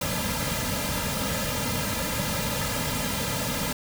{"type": "noise with comb filter", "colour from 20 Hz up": "pink", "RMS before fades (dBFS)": -28, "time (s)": [0.01, 3.73], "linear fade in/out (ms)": 5, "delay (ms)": 2.7, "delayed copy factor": -1, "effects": []}